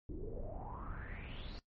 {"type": "noise with low-pass filter sweep", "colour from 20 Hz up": "brown", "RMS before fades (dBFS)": -44, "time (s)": [0.09, 1.59], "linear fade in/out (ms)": 0, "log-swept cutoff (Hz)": [310, 4600], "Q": 8.2, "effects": ["noise-tail reverb RT60 0.1 s tail -17 dB re dry", "MP3 32 kbps"]}